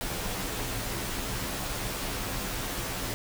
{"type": "noise with comb filter", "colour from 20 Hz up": "pink", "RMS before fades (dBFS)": -33, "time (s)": [0.01, 3.14], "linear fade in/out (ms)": 0, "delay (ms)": 13, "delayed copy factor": -0.7, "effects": []}